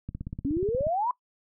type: click train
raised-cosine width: 5 ms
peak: -22 dBFS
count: 14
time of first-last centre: 0.09-0.868 s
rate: 16.7 Hz
type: exponential sweep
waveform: sine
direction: up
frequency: 264.9 to 1025 Hz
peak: -24 dBFS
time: 0.45-1.11 s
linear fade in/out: 2 ms
effects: noise-tail reverb RT60 0.1 s tail -19 dB re dry